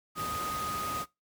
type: tone in noise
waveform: sine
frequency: 1244.5 Hz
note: D#6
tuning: in tune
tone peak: -33 dBFS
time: 0.15-1.06 s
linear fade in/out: 50 ms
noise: pink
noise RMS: -38 dBFS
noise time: 0.15-1.06 s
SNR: +2 dB
effects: noise-tail reverb RT60 0.2 s tail -21 dB re dry + high-pass 80 Hz 12 dB/octave